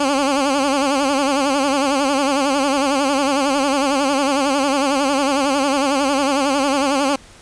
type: tone with vibrato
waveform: 15% pulse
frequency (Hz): 277.1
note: C#4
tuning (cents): -1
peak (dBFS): -9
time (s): 0-7.16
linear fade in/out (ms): 5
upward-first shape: sine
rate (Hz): 11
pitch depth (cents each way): 96
effects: pink hiss -44 dBFS RMS until 7.41 s + resampled to 22050 Hz